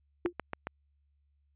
sine tone with exponential decay, 349.2 Hz, F4, in tune, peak -23 dBFS, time 0.25-0.33 s, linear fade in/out 5 ms, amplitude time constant 17 ms
click train, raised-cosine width 0.5 ms, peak -19 dBFS, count 4, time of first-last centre 0.26-0.67 s, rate 7.31 Hz
effects added 71 Hz sine -68 dBFS peak until 1.55 s + resampled to 8000 Hz

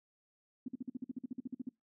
sine tone bursts, 254.2 Hz, C4, 50 cents flat, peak -36 dBFS, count 15, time 0.66-1.691 s, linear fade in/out 5 ms, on 23 ms, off 49 ms, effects noise-tail reverb RT60 0.2 s tail -24 dB re dry

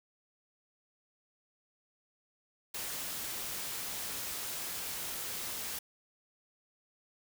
white noise, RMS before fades -39 dBFS, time 2.74-5.79 s, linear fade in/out 5 ms, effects none

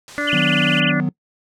white noise, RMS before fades -36 dBFS, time 0.08-0.8 s, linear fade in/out 0 ms
harmonic tone, 291.6 Hz, D4, 12 cents flat, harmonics 1 / 2 / 4 / 5 / 6 / 7, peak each -25 / -26 / -30 / -25 / -28 / -26 dBFS, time 0.18-1 s, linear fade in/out 0 ms
sine tone with vibrato, 2742 Hz, F7, 32 cents flat, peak -18 dBFS, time 0.27-0.92 s, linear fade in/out 10 ms, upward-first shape sine, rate 20 Hz, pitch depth 220 cents each way
triangle chord, B major, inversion first, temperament equal, 155.56 / 185 / 246.9 Hz, D#3 / F#3 / B3, 0 / 0 / 0 cents, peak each -20 dBFS, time 0.33-1.09 s, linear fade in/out 2 ms
effects noise-tail reverb RT60 0.1 s tail -21 dB re dry + low-pass 7000 Hz 12 dB/octave

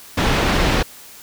pink low-pass noise, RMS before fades -17 dBFS, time 0.17-0.83 s, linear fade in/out 10 ms, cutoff 3900 Hz, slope 12 dB/octave, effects white hiss -41 dBFS RMS until 1.22 s

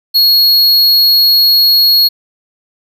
square tone, 4320 Hz, C#8, 45 cents flat, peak -6 dBFS, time 0.14-2.09 s, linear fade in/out 20 ms, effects none

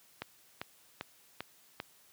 click train, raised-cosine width 0.3 ms, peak -21 dBFS, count 5, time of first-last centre 0.22-1.801 s, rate 2.53 Hz, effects white hiss -63 dBFS RMS until 2.12 s + high-pass 80 Hz 12 dB/octave

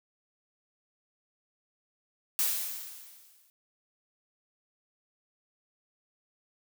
blue noise with exponential decay, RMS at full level -26 dBFS, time 2.39-3.5 s, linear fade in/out 0 ms, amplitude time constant 240 ms, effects none

